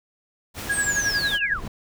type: noise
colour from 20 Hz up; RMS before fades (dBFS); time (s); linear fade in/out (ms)
pink; -33; 0.54-1.39; 50
type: tone with tremolo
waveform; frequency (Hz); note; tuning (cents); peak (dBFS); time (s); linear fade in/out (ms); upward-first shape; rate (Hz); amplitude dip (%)
sine; 1651; G#6; -11; -19; 0.69-1.54; 10; sine; 11; 85
type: linear sweep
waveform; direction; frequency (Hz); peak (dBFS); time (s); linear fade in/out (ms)
sine; down; 8930 to 928; -25; 0.7-1.61; 50
type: noise with exponential growth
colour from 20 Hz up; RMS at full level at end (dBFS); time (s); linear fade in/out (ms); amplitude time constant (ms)
brown; -27; 1.22-1.68; 5; 98
effects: none